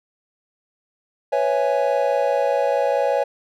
triangle chord, C# minor seventh, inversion third, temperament equal, 493.9 / 554.4 / 659.3 / 830.6 Hz, B4 / C#5 / E5 / G#5, 0 / 0 / 0 / 0 cents, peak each -22 / -18 / -23 / -22 dBFS, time 1.32-3.24 s, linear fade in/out 10 ms, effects none

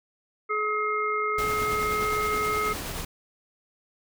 harmonic tone, 424.7 Hz, G#4, 39 cents sharp, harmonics 1 / 3 / 5, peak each -30 / -26 / -31 dBFS, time 0.49-2.74 s, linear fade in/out 20 ms
pink noise with tremolo, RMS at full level -33 dBFS, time 1.38-3.05 s, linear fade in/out 5 ms, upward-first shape sine, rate 9.5 Hz, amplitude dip 25%
effects none

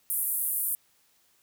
white band-pass noise, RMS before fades -29 dBFS, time 0.1-0.75 s, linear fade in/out 0 ms, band 9500 to 15000 Hz, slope 48 dB/octave, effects white hiss -66 dBFS RMS until 1.42 s

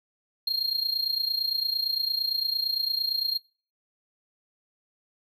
triangle tone with amplitude modulation, 4223 Hz, C8, 15 cents sharp, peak -20 dBFS, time 0.47-3.38 s, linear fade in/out 5 ms, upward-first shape sine, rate 28.8 Hz, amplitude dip 75%, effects noise-tail reverb RT60 0.4 s tail -24 dB re dry

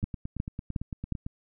two click trains, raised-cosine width 5 ms, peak -22 / -16 dBFS, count 12 / 4, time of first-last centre 0.03-1.265 / 0.04-1.123 s, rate 8.91 / 2.77 Hz, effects none

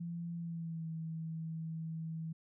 sine tone with pitch glide, 170 to 161.67 Hz, F3 to E3, -46 to -33 cents, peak -38 dBFS, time 0-2.33 s, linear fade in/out 10 ms, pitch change -87 cents, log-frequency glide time 0.35-0.88 s, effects none

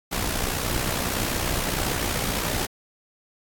pink noise with amplitude modulation, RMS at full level -24 dBFS, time 0.11-2.67 s, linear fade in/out 20 ms, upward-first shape sine, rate 61.6 Hz, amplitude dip 55%, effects AAC 64 kbps

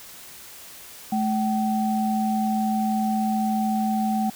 sine tone pair together, 216 / 764.2 Hz, A3 / G5, -32 / -44 cents, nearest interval octave + minor seventh, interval 2188 cents, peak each -22 / -25 dBFS, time 1.12-4.3 s, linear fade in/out 5 ms, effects white hiss -43 dBFS RMS until 4.35 s

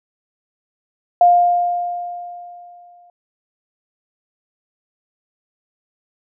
sine tone with exponential decay, 704 Hz, F5, 14 cents sharp, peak -6 dBFS, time 1.21-3.1 s, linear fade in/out 2 ms, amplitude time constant 410 ms, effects none

